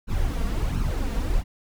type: noise with flanger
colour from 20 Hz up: brown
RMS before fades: -24 dBFS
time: 0.07-1.44 s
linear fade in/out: 50 ms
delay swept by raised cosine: 0.72 to 4.42 ms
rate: 1.4 Hz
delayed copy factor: +0.65
effects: none